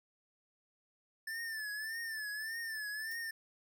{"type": "tone with vibrato", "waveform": "square", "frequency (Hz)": 1760, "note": "A6", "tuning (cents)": 0, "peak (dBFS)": -39, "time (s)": [1.27, 3.31], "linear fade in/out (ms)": 5, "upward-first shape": "triangle", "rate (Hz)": 1.7, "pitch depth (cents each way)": 97}
{"type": "noise with exponential decay", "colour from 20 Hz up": "violet", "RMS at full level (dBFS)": -45, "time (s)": [3.11, 3.23], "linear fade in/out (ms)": 5, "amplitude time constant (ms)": 26}
{"effects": []}